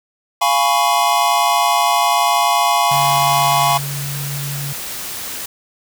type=chord; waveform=square; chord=C# dominant seventh; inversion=first; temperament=equal; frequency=698.5 / 830.6 / 987.8 / 1108.7 Hz; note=E#5 / G#5 / B5 / C#6; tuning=0 / 0 / 0 / 0 cents; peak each=-19 dBFS; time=0.41-3.78 s; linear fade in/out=10 ms
type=tone; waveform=sine; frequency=141.1 Hz; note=C#3; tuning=31 cents sharp; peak=-23 dBFS; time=2.91-4.73 s; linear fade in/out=5 ms
type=noise; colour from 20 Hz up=white; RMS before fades=-27 dBFS; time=2.91-5.46 s; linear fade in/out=5 ms
effects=none